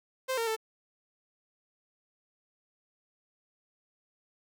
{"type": "tone with pitch steps", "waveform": "sawtooth", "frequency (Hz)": [521, 458.7, 442.3], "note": ["C5", "A#4", "A4"], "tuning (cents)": [-7, -28, 9], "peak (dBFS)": -25, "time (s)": [0.28, 0.565], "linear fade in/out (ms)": 20, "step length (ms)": 95, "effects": []}